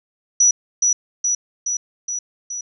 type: tone with echo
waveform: sine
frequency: 5880 Hz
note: F#8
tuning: 12 cents flat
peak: -10 dBFS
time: 0.4-0.51 s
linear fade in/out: 5 ms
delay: 420 ms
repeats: 5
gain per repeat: -3 dB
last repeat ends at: 2.61 s
effects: none